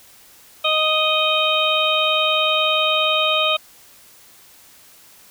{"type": "harmonic tone", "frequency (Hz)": 622.3, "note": "D#5", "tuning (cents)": 0, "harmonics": [1, 2, 4, 5, 6], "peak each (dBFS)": [-22, -22, -22, -22, -22], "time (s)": [0.64, 3.57], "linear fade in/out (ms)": 10, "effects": ["white hiss -48 dBFS RMS until 5.3 s"]}